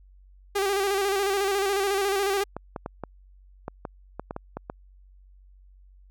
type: tone with vibrato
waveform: sawtooth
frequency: 395.6 Hz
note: G4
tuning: 16 cents sharp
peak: -19 dBFS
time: 0.55-2.44 s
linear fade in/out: 10 ms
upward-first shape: square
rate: 14 Hz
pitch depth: 44 cents each way
type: clicks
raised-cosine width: 1 ms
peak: -18 dBFS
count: 11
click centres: 2.566 / 2.762 / 2.861 / 3.037 / 3.681 / 3.852 / 4.196 / 4.309 / 4.364 / 4.57 / 4.699 s
effects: added 47 Hz sine -50 dBFS peak until 6.1 s